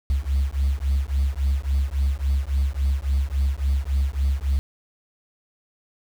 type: beating tone pair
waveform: sine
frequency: 66.7 / 70.3 Hz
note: C2 / C#2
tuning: +34 / +25 cents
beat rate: 3.6 Hz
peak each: -21 / -21 dBFS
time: 0.1-4.59 s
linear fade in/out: 0 ms
effects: tanh soft clip ceiling -15 dBFS + 7-bit